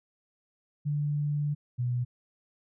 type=tone pair in turn; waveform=sine; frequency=146.83 / 123.04 Hz; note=D3 / B2; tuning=0 / -6 cents; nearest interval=minor third; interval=306 cents; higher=first; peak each=-26 dBFS; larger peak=neither; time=0.85-1.55 / 1.78-2.05 s; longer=first; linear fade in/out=20 ms; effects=none